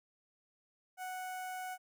sawtooth tone with notch filter, 740 Hz, F#5, in tune, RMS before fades -42 dBFS, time 0.97-1.78 s, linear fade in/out 50 ms, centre 4000 Hz, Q 0.93, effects none

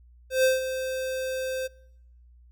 square tone with ADSR envelope, 520 Hz, C5, 11 cents flat, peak -18 dBFS, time 0.3-1.68 s, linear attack 140 ms, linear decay 160 ms, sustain -11 dB, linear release 20 ms, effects noise-tail reverb RT60 0.9 s tail -26 dB re dry + added 60 Hz sine -51 dBFS peak until 2.51 s

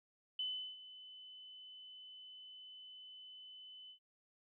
sine tone with ADSR envelope, 3019 Hz, F#7, 34 cents sharp, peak -36 dBFS, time 0.39-3.99 s, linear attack 4 ms, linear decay 370 ms, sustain -16 dB, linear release 89 ms, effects none

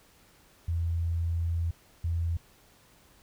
sine tone bursts at uneven times, 84 Hz, E2, 33 cents sharp, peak -26 dBFS, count 2, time 0.68-1.71 / 2.04-2.37 s, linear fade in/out 5 ms, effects pink hiss -60 dBFS RMS until 3.22 s

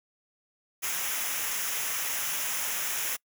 white noise with comb filter, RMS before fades -31 dBFS, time 0.82-3.17 s, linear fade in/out 20 ms, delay 0.23 ms, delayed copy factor -0.65, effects noise-tail reverb RT60 0.1 s tail -25 dB re dry

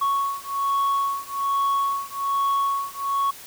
sine beating tone pair, 1108.7 / 1109.9 Hz, C#6 / C#6, 0 / +2 cents, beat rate 1.2 Hz, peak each -22 dBFS, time 0.01-3.31 s, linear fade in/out 10 ms, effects tanh soft clip ceiling -18 dBFS + white hiss -42 dBFS RMS until 3.46 s

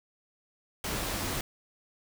pink noise, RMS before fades -33 dBFS, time 0.84-1.41 s, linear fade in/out 2 ms, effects none

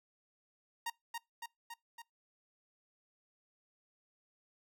sawtooth tone with echo, 932.3 Hz, A#5, in tune, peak -32 dBFS, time 0.86-0.9 s, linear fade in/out 5 ms, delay 280 ms, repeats 4, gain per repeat -3 dB, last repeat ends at 2.02 s, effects noise-tail reverb RT60 0.2 s tail -25 dB re dry

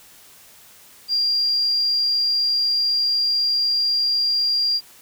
sine tone, 4778 Hz, D8, 29 cents sharp, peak -17 dBFS, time 1.08-4.81 s, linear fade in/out 50 ms, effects white hiss -48 dBFS RMS until 5.01 s

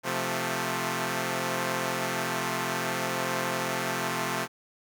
5% pulse chord, F major, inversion second, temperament equal, 130.81 / 174.61 / 220 Hz, C3 / F3 / A3, 0 / 0 / 0 cents, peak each -21 dBFS, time 0.03-4.48 s, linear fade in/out 50 ms, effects none

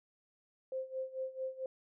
sine tone with tremolo, 523.3 Hz, C5, in tune, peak -34 dBFS, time 0.72-1.66 s, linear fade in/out 2 ms, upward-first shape sine, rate 4.5 Hz, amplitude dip 85%, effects none

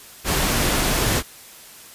pink noise, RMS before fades -20 dBFS, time 0.24-1.23 s, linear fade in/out 50 ms, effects white hiss -43 dBFS RMS until 1.94 s + resampled to 32000 Hz

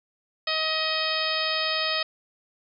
harmonic tone, 631 Hz, D#5, 24 cents sharp, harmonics 1 / 2 / 3 / 4 / 5 / 6 / 7 / 8, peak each -32 / -32 / -32 / -32 / -32 / -32 / -32 / -32 dBFS, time 0.47-2.03 s, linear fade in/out 5 ms, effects none

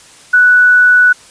sine tone, 1480 Hz, F#6, in tune, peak -4 dBFS, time 0.33-1.13 s, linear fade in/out 10 ms, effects white hiss -40 dBFS RMS until 1.3 s + resampled to 22050 Hz

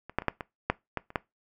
clicks, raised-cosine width 0.5 ms, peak -26 / -10 / -24 / -9 / -19 / -8 / -14 / -30 / -11 dBFS, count 9, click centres 0.096 / 0.186 / 0.221 / 0.283 / 0.408 / 0.7 / 0.973 / 1.104 / 1.158 s, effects noise-tail reverb RT60 0.2 s tail -21 dB re dry

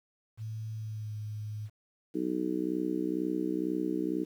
sine tone with pitch glide, 110 to 106.56 Hz, A2 to G#2, 0 to +45 cents, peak -35 dBFS, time 0.37-1.7 s, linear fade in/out 50 ms, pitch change -55 cents, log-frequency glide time 0.74-1.14 s
harmonic tone, 62.1 Hz, B1, 10 cents sharp, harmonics 3 / 4 / 5 / 6 / 7, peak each -38 / -38 / -31 / -37 / -39 dBFS, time 2.14-4.25 s, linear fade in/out 20 ms
effects 10-bit

